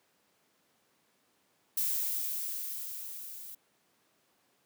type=noise with level ramp; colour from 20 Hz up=violet; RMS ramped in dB=-30 to -46 dBFS; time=1.77-3.55 s; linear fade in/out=5 ms; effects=pink hiss -71 dBFS RMS until 4.65 s + high-pass 200 Hz 12 dB/octave